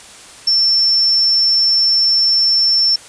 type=tone; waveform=sine; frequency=5390 Hz; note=E8; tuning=38 cents sharp; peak=-10 dBFS; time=0.47-2.96 s; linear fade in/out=5 ms; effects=white hiss -38 dBFS RMS until 3.08 s + resampled to 22050 Hz